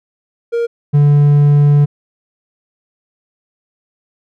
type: tone pair in turn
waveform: triangle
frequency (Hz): 468.2 / 145.28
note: A#4 / D3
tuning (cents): +8 / -18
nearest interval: octave + minor sixth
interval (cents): 2026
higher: first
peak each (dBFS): -11 / -4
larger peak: second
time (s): 0.52-0.67 / 0.93-1.86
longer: second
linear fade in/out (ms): 20
effects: none